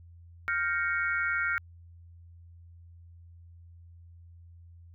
sine chord, G half-diminished seventh, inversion third, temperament equal with one note detuned, 1396.9 / 1563.5 / 1864.7 / 2217 Hz, F6 / G6 / Bb6 / Db7, 0 / -5 / 0 / 0 cents, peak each -29 / -34 / -34 / -34 dBFS, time 0.48-1.58 s, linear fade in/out 0 ms, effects added 85 Hz sine -49 dBFS peak until 4.94 s

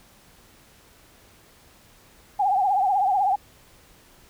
sine tone with vibrato, 783 Hz, G5, 2 cents flat, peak -18 dBFS, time 2.39-3.36 s, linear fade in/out 10 ms, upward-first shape triangle, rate 16 Hz, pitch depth 130 cents each way, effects pink hiss -54 dBFS RMS until 4.29 s

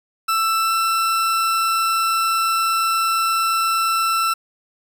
40% pulse tone with pitch glide, 1328 to 1335.7 Hz, E6 to E6, +12 to +22 cents, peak -16 dBFS, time 0.28-4.34 s, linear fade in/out 10 ms, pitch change +10 cents, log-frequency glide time 0.6-0.73 s, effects 8-bit

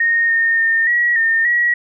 sine tone with pitch steps, 1851 / 1833 / 1820 / 1916 / 1819 / 1916 Hz, A#6 / A#6 / A#6 / A#6 / A#6 / A#6, -13 / -30 / -42 / +47 / -43 / +47 cents, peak -12 dBFS, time 0-1.74 s, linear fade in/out 5 ms, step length 290 ms, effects none

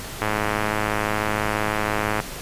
click train, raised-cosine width 0.5 ms, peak -7 dBFS, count 211, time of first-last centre 0.22-2.201 s, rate 106 Hz, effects pink hiss -34 dBFS RMS until 2.41 s + resampled to 32000 Hz

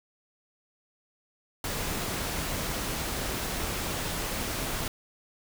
pink noise, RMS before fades -32 dBFS, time 1.64-4.88 s, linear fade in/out 2 ms, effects none

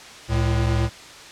square tone pair together, 69.02 / 112 Hz, C#2 / A2, -7 / +31 cents, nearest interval minor sixth, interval 838 cents, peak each -23 / -21 dBFS, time 0.28-0.9 s, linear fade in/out 50 ms, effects white hiss -41 dBFS RMS until 1.31 s + low-pass 6000 Hz 12 dB/octave

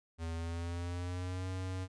square tone with pitch glide, 82.41 to 93.04 Hz, E2 to F#2, 0 to +10 cents, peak -37 dBFS, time 0.18-1.88 s, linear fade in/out 50 ms, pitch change +210 cents, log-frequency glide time 0.33-1.48 s, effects resampled to 22050 Hz

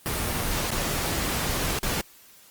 pink noise with dropouts, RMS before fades -27 dBFS, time 0.06-2.01 s, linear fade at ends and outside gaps 0 ms, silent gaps 0.706-0.716 / 1.788-1.831 s, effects white hiss -53 dBFS RMS until 2.5 s + Opus 24 kbps

